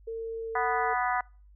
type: tone with pitch glide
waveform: sine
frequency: 453 to 450.1 Hz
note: A#4 to A4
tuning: -50 to +39 cents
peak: -32 dBFS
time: 0.07-0.94 s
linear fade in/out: 10 ms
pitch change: -11 cents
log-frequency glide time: 0.42-0.53 s
type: harmonic tone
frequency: 246.9 Hz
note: B3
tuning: in tune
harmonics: 3 / 4 / 5 / 6 / 7 / 8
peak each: -29 / -31 / -33 / -35 / -36 / -37 dBFS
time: 0.55-1.21 s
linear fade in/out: 5 ms
effects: noise-tail reverb RT60 0.4 s tail -26 dB re dry + added 50 Hz sine -52 dBFS peak until 1.55 s